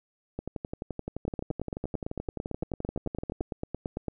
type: two click trains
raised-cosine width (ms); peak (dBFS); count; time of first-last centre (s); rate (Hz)
2; -18 / -20; 26 / 36; 1.28-4.083 / 0.39-3.407; 8.92 / 11.6
effects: none